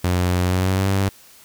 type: tone with pitch glide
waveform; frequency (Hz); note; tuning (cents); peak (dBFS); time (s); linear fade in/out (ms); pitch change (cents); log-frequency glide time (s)
sawtooth; 89.9 to 97.47; F#2 to G2; -49 to -9; -13; 0.04-1.09; 5; +140; 0.43-0.89
effects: white hiss -48 dBFS RMS until 1.44 s